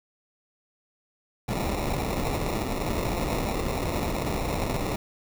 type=noise with sample-and-hold; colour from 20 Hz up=pink; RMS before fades=-28 dBFS; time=1.48-4.96 s; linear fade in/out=5 ms; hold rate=1575 Hz; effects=none